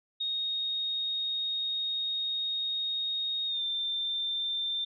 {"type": "tone with pitch glide", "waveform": "sine", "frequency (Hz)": [3729, 3577], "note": ["A#7", "A7"], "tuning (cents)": [0, 28], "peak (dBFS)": -29, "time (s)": [0.2, 4.85], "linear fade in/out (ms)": 10, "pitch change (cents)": -72, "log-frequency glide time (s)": [3.47, 3.62], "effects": []}